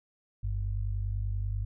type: tone pair together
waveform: sine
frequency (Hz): 48.88 / 99.1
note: G1 / G2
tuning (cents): -4 / +19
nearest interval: octave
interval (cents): 1223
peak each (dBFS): -31 / -32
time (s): 0.43-1.65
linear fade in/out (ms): 10
effects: none